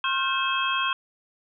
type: tone cluster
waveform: sine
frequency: 1071 / 1400 / 1551 / 2604 / 3230 Hz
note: C6 / F6 / G6 / E7 / G#7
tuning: +40 / +4 / -19 / -22 / -49 cents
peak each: -26 / -33 / -31 / -29 / -29 dBFS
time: 0.04-0.93 s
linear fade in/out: 2 ms
effects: none